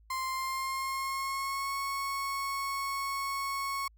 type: tone with pitch glide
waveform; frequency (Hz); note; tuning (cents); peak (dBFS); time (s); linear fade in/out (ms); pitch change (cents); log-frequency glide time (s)
35% pulse; 1046.5 to 1102.3; C6 to C#6; 0 to -10; -30; 0.1-3.88; 5; +90; 0.25-1.74
effects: added 54 Hz sine -57 dBFS peak until 3.97 s